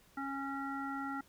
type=harmonic tone; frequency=274.9 Hz; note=C#4; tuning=14 cents flat; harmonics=1 / 3 / 5 / 7; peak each=-40 / -43 / -41 / -50 dBFS; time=0.17-1.21 s; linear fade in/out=5 ms; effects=pink hiss -65 dBFS RMS until 1.28 s